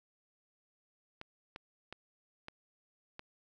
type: clicks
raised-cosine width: 0.3 ms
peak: -28 dBFS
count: 5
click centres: 1.214 / 1.561 / 1.926 / 2.484 / 3.194 s
effects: none